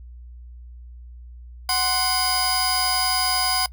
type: tone cluster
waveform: sawtooth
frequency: 742 / 1048 / 4910 Hz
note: F#5 / C6 / D#8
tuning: +5 / +2 / -24 cents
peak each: -21 / -23 / -19 dBFS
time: 1.69-3.66 s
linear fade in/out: 2 ms
effects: noise-tail reverb RT60 0.1 s tail -22 dB re dry + added 60 Hz sine -38 dBFS peak until 3.72 s